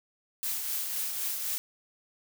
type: noise with tremolo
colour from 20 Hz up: blue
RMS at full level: -31 dBFS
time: 0.43-1.58 s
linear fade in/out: 0 ms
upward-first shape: triangle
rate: 3.9 Hz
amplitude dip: 40%
effects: none